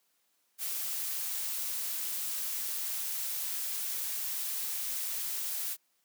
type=noise; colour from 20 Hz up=blue; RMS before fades=-35 dBFS; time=0.58-5.77 s; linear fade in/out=50 ms; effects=white hiss -74 dBFS RMS until 6.04 s + high-pass 200 Hz 12 dB/octave